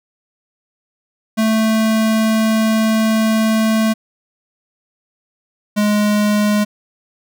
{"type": "tone pair in turn", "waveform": "square", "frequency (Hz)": [220.4, 208.8], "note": ["A3", "G#3"], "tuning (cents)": [3, 10], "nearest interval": "minor second", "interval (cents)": 93, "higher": "first", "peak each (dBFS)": -13, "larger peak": "neither", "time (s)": [[1.37, 3.94], [5.76, 6.65]], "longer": "first", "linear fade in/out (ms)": 20, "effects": []}